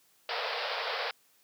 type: band-pass noise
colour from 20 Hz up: pink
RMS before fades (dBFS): -34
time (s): 0.29-1.11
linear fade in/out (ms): 2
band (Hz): 450 to 5100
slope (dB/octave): 96
effects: white hiss -66 dBFS RMS until 1.43 s + high-pass 100 Hz 12 dB/octave